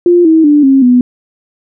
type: tone with pitch steps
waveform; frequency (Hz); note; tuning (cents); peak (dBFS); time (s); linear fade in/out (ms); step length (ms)
sine; 350 / 321 / 294.3 / 269.9 / 247.5; F4 / E4 / D4 / C#4 / B3; +4 / -46 / +4 / -46 / +4; -3; 0.06-1.01; 2; 190
effects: none